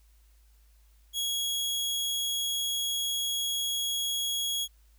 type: tone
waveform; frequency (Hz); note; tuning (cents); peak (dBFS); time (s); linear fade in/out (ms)
sawtooth; 3322; G#7; 0; -25; 1.13-4.68; 50
effects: added 53 Hz sine -57 dBFS peak until 4.98 s + white hiss -69 dBFS RMS until 4.98 s